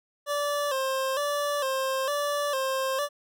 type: tone with vibrato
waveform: 25% pulse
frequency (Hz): 554.4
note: C#5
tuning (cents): 0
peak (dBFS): -22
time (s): 0.26-3.09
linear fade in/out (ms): 50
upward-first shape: square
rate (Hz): 1.1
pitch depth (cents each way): 78
effects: none